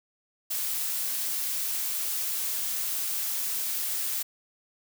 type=noise; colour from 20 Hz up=blue; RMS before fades=-30 dBFS; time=0.5-4.23 s; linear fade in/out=10 ms; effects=none

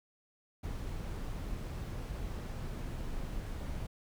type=noise; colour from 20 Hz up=brown; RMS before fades=-39 dBFS; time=0.63-3.87 s; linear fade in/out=10 ms; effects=none

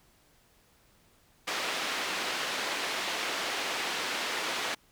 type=band-pass noise; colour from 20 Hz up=white; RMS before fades=-33 dBFS; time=1.47-4.75 s; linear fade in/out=10 ms; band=300 to 3400 Hz; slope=12 dB/octave; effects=pink hiss -64 dBFS RMS until 4.91 s

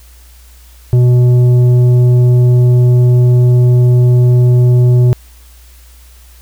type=tone with tanh clipping; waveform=sine; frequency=123.47 Hz; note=B2; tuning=in tune; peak=-6 dBFS; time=0.93-5.13 s; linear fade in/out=0 ms; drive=8 dB; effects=added 60 Hz sine -37 dBFS peak until 6.41 s + white hiss -45 dBFS RMS until 6.41 s

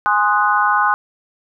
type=chord; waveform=sine; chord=Ab dominant seventh; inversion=none; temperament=equal; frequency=830.6 / 1046.5 / 1244.5 / 1480 Hz; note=Ab5 / C6 / Eb6 / Gb6; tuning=0 / 0 / 0 / 0 cents; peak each=-18 dBFS; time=0.06-0.94 s; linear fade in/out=0 ms; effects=none

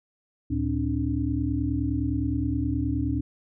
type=tone cluster; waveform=sine; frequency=73 / 113.3 / 267.1 / 296.7 Hz; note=D2 / A#2 / C4 / D4; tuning=-10 / -49 / +36 / +18 cents; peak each=-29 dBFS; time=0.5-3.21 s; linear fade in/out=10 ms; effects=none

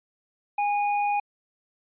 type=tone with hard clipping; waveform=sine; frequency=821 Hz; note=G#5; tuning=20 cents flat; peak=-24 dBFS; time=0.58-1.2 s; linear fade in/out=5 ms; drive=12 dB; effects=resampled to 8000 Hz

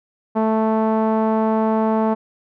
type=tone with low-pass filter; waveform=sawtooth; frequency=220 Hz; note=A3; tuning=in tune; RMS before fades=-18 dBFS; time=0.35-2.15 s; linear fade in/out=20 ms; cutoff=900 Hz; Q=2.2; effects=none

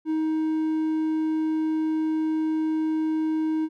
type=tone; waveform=triangle; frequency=314.7 Hz; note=D#4; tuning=20 cents sharp; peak=-20 dBFS; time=0.05-3.69 s; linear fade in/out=50 ms; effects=none

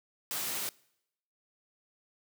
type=high-pass noise; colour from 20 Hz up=white; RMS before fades=-35 dBFS; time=0.31-0.69 s; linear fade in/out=0 ms; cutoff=140 Hz; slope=12 dB/octave; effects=noise-tail reverb RT60 0.8 s tail -24 dB re dry

